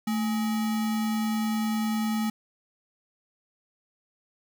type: tone with sample-and-hold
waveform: sine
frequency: 220 Hz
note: A3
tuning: in tune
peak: -24 dBFS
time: 0.07-2.3 s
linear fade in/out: 5 ms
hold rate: 1050 Hz
effects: none